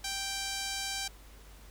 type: tone with band-pass filter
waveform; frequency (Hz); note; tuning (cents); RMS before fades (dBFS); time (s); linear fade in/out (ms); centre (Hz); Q
sawtooth; 784; G5; 0; -36; 0.04-1.08; 5; 5800; 0.99
effects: added 50 Hz sine -51 dBFS peak until 1.7 s + pink hiss -57 dBFS RMS until 1.7 s